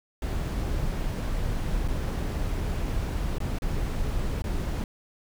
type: noise with dropouts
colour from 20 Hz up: brown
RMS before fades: -28 dBFS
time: 0.22-4.84 s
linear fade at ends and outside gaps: 2 ms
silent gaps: 1.879-1.883 / 3.384-3.402 / 3.587-3.62 / 4.421-4.44 s
effects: none